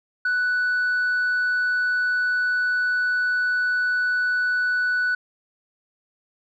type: tone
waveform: sine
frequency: 1485 Hz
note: F#6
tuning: 6 cents sharp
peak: -17 dBFS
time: 0.25-5.15 s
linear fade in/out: 5 ms
effects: tanh soft clip ceiling -18 dBFS